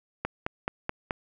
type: click train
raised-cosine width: 0.5 ms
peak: -13 dBFS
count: 5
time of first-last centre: 0.25-1.108 s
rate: 4.66 Hz
effects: none